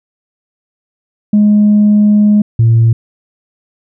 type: tone pair in turn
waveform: sine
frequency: 208.8 / 114.57 Hz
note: G#3 / A#2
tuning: +10 / -30 cents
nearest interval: minor seventh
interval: 1040 cents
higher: first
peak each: -3 dBFS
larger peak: neither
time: 1.33-2.42 / 2.59-2.93 s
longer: first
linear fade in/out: 5 ms
effects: tanh soft clip ceiling -2 dBFS